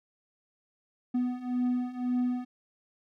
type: beating tone pair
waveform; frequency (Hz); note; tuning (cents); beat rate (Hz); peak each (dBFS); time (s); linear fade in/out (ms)
triangle; 246.9 / 248.8; B3 / B3; 0 / +13; 1.9; -30 / -27; 1.14-2.45; 10
effects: none